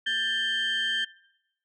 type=tone cluster; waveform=sine; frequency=1592 / 1770 / 3136 Hz; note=G6 / A6 / G7; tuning=+26 / +10 / 0 cents; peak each=-31 / -28 / -26 dBFS; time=0.06-1.05 s; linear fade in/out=10 ms; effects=noise-tail reverb RT60 0.8 s tail -21 dB re dry + tanh soft clip ceiling -20 dBFS